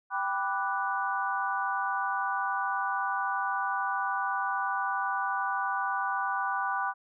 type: chord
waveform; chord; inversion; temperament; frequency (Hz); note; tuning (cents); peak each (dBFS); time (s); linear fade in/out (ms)
sine; G major seventh; none; equal; 784 / 987.8 / 1174.7 / 1480; G5 / B5 / D6 / F#6; 0 / 0 / 0 / 0; -33; 0.1-6.94; 50
effects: none